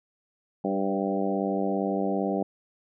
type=harmonic tone with a mistuned harmonic; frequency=97.6 Hz; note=G2; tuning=7 cents flat; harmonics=2 / 3 / 4 / 5 / 6 / 7 / 8; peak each=-29 / -31 / -32 / -33 / -34 / -34 / -35 dBFS; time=0.64-2.43 s; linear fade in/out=5 ms; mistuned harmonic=5; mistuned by=+18 cents; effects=none